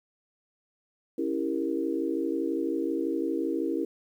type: chord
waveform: sine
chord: C# diminished seventh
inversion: none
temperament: equal with one note detuned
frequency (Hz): 277.2 / 329.6 / 395.2 / 466.2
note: C#4 / E4 / G4 / Bb4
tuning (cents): 0 / 0 / +14 / 0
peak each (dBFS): -32 / -29 / -34 / -34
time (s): 1.18-3.85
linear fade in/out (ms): 5
effects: 10-bit